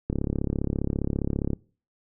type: click train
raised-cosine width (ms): 3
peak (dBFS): -13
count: 51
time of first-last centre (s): 0.1-1.533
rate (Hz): 34.9
effects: noise-tail reverb RT60 0.4 s tail -23 dB re dry